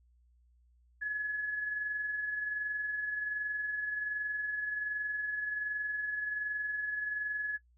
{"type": "tone with amplitude modulation", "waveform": "sine", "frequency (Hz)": 1697, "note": "G#6", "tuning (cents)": 37, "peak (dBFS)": -30, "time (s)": [1.01, 7.58], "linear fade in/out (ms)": 20, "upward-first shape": "sine", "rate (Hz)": 21.3, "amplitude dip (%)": 40, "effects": ["noise-tail reverb RT60 0.1 s tail -21 dB re dry", "added 60 Hz sine -63 dBFS peak until 7.77 s"]}